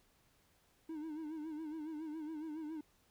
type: tone with vibrato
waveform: triangle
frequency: 311.1 Hz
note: D#4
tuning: in tune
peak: -39 dBFS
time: 0.89-2.81 s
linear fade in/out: 5 ms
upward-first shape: sine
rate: 7.2 Hz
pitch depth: 81 cents each way
effects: pink hiss -72 dBFS RMS until 3.1 s